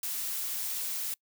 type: noise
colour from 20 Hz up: blue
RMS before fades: -34 dBFS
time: 0.03-1.14 s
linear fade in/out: 2 ms
effects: noise-tail reverb RT60 0.1 s tail -25 dB re dry